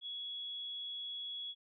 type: tone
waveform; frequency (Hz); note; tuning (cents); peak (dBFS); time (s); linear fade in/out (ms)
sine; 3359; G#7; +19; -40; 0.01-1.55; 50
effects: none